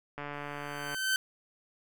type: click train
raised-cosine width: 0.5 ms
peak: -24 dBFS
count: 112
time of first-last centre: 0.18-0.946 s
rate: 145 Hz
type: tone with exponential growth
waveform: sawtooth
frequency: 1538 Hz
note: G6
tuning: 33 cents flat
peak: -21 dBFS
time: 0.33-1.16 s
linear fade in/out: 1 ms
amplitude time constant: 180 ms
effects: none